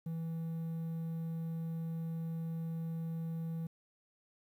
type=tone; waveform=triangle; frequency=163.9 Hz; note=E3; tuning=10 cents flat; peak=-34 dBFS; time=0.06-3.67 s; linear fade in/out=5 ms; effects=11-bit